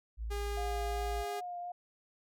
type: tone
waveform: sine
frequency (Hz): 55.6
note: A1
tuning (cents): +19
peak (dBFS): -35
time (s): 0.17-1.25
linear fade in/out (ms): 50
type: tone with pitch glide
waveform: sawtooth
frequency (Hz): 407.3 to 409.7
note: G#4 to G#4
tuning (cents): -34 to -24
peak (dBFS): -34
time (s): 0.3-1.41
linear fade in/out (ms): 20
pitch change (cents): +10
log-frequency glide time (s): 0.46-1.24
type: tone with vibrato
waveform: sine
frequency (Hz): 710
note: F5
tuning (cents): +28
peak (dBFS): -38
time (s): 0.57-1.72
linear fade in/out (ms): 5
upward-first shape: triangle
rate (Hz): 2.7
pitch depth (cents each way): 23
effects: none